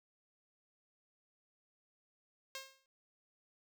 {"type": "tone with exponential decay", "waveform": "5% pulse", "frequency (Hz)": 535, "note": "C5", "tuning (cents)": 38, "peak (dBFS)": -29, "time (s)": [2.55, 2.86], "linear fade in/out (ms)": 1, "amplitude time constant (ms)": 66, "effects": []}